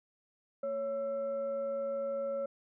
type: tone with frequency modulation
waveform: sine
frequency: 554.4 Hz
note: C#5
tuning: in tune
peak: -32 dBFS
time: 0.63-2.46 s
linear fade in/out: 5 ms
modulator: 781 Hz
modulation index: 0.32
effects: none